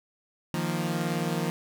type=chord; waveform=sawtooth; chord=Eb suspended second; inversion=none; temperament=equal; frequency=155.56 / 174.61 / 233.1 Hz; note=Eb3 / F3 / Bb3; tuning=0 / 0 / 0 cents; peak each=-27 / -26 / -30 dBFS; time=0.54-1.5 s; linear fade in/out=0 ms; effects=none